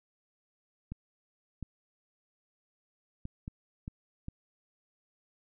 clicks, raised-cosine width 5 ms, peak -26 dBFS, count 6, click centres 0.92 / 1.627 / 3.254 / 3.479 / 3.879 / 4.284 s, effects none

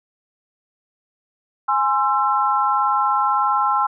sine chord, Ab augmented, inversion none, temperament equal with one note detuned, 830.6 / 1046.5 / 1339.2 Hz, Ab5 / C6 / E6, 0 / 0 / +27 cents, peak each -20 dBFS, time 1.68-3.87 s, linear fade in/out 10 ms, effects none

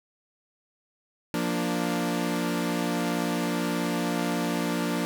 sawtooth chord, Bb major, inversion second, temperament equal, 174.61 / 233.1 / 293.7 Hz, F3 / Bb3 / D4, 0 / 0 / 0 cents, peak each -26 dBFS, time 1.34-5.05 s, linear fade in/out 0 ms, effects none

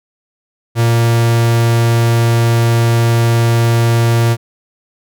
45% pulse tone, 116.54 Hz, A#2, in tune, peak -9 dBFS, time 0.75-4.37 s, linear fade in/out 50 ms, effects none

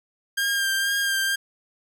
sawtooth tone with vibrato, 1600 Hz, G6, 35 cents sharp, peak -18 dBFS, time 0.37-1.36 s, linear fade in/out 10 ms, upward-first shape sine, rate 2.1 Hz, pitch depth 23 cents each way, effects none

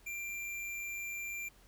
square tone, 2371 Hz, D7, 16 cents sharp, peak -39 dBFS, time 0.06-1.49 s, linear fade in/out 10 ms, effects added 43 Hz sine -62 dBFS peak until 1.67 s + pink hiss -64 dBFS RMS until 1.67 s

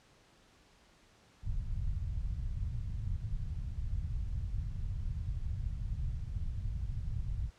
pink low-pass noise, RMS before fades -36 dBFS, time 1.42-7.51 s, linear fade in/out 50 ms, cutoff 120 Hz, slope 24 dB/octave, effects pink hiss -64 dBFS RMS until 7.58 s + low-pass 7000 Hz 12 dB/octave

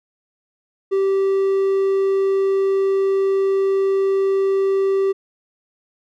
triangle tone, 389 Hz, G4, 13 cents flat, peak -13 dBFS, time 0.91-5.13 s, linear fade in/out 20 ms, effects none

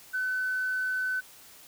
sine tone, 1512 Hz, F#6, 37 cents sharp, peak -26 dBFS, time 0.13-1.21 s, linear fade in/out 20 ms, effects tanh soft clip ceiling -22 dBFS + white hiss -52 dBFS RMS until 1.67 s

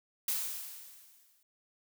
blue noise with exponential decay, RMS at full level -31 dBFS, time 0.28-1.43 s, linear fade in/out 2 ms, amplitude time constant 250 ms, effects none

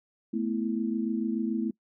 sine chord, A suspended second, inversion none, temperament equal, 220 / 246.9 / 329.6 Hz, A3 / B3 / E4, 0 / 0 / 0 cents, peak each -29 / -32 / -32 dBFS, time 0.33-1.71 s, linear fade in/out 10 ms, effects noise-tail reverb RT60 0.1 s tail -22 dB re dry

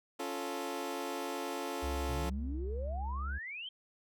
20% pulse chord, Db augmented, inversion none, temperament equal, 277.2 / 349.2 / 440 Hz, Db4 / F4 / A4, 0 / 0 / 0 cents, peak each -36 dBFS, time 0.19-2.3 s, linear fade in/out 10 ms
triangle tone with vibrato, 67.7 Hz, C#2, 40 cents flat, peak -33 dBFS, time 1.82-3.39 s, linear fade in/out 20 ms, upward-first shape sine, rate 2.2 Hz, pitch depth 22 cents each way
sine exponential sweep, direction up, 119.6 to 3209 Hz, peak -40 dBFS, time 2.09-3.69 s, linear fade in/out 5 ms
effects none

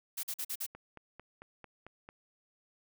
blue noise bursts, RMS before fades -37 dBFS, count 5, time 0.17-0.665 s, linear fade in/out 10 ms, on 63 ms, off 45 ms
click train, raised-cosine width 0.5 ms, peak -33 dBFS, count 7, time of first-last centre 0.75-2.089 s, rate 4.48 Hz
effects none

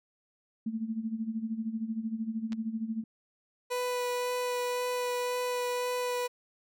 sine tone with tremolo, 223 Hz, A3, 23 cents sharp, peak -28 dBFS, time 0.66-3.04 s, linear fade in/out 5 ms, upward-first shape sine, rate 13 Hz, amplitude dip 75%
clicks, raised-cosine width 0.2 ms, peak -28 dBFS, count 2, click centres 2.522 / 2.53 s
30% pulse tone with vibrato, 493.9 Hz, B4, in tune, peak -27 dBFS, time 3.7-6.28 s, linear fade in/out 20 ms, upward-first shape sine, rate 1.9 Hz, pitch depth 9 cents each way
effects none

